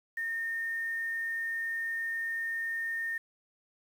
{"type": "tone with quantisation", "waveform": "sine", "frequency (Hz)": 1827, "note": "A#6", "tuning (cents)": -35, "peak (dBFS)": -31, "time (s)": [0.17, 3.18], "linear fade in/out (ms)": 5, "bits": 9, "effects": []}